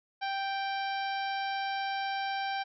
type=harmonic tone; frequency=784 Hz; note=G5; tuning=in tune; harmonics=1 / 2 / 3 / 4 / 5 / 6 / 7; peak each=-32 / -38 / -42 / -44 / -46 / -48 / -49 dBFS; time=0.21-2.64 s; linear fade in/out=20 ms; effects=none